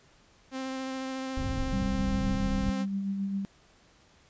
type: tone with vibrato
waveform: sawtooth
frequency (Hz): 263.3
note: C4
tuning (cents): +11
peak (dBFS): -29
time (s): 0.51-2.86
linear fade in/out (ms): 50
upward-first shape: sine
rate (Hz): 14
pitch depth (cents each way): 11
type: low-pass noise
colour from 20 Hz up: pink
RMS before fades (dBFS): -32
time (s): 1.37-2.7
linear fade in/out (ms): 5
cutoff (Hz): 140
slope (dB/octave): 12
type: tone with tremolo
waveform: sine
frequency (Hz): 196.6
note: G3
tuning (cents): +5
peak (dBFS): -27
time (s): 1.73-3.45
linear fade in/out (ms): 0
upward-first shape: sine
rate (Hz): 7.5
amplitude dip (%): 35
effects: pink hiss -61 dBFS RMS until 4.29 s + resampled to 16000 Hz